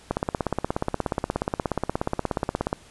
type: click train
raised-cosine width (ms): 1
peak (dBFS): -9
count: 45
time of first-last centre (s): 0.11-2.729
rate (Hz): 16.8
effects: pink hiss -51 dBFS RMS until 2.9 s + resampled to 24000 Hz